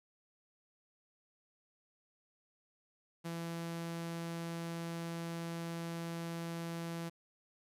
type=tone; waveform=sawtooth; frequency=167.7 Hz; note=E3; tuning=30 cents sharp; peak=-35 dBFS; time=3.24-7.1 s; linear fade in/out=20 ms; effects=resampled to 32000 Hz + 11-bit